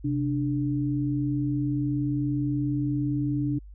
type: tone pair together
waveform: sine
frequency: 130.83 / 293.7 Hz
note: C3 / D4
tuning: 0 / 0 cents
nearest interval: octave + major second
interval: 1400 cents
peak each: -27 / -26 dBFS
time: 0.04-3.59 s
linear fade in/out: 10 ms
effects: added 50 Hz sine -42 dBFS peak until 3.74 s